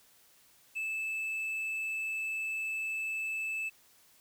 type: tone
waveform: triangle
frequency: 2624 Hz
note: E7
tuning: 9 cents flat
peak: -31 dBFS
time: 0.75-3.7 s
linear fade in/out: 20 ms
effects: white hiss -63 dBFS RMS until 4.2 s